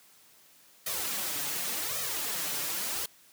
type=noise with flanger; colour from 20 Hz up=white; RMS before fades=-33 dBFS; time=0.86-3.06 s; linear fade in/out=5 ms; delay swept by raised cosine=1.6 to 7.1 ms; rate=0.88 Hz; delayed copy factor=+0.9; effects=white hiss -59 dBFS RMS until 3.32 s + high-pass 100 Hz 12 dB/octave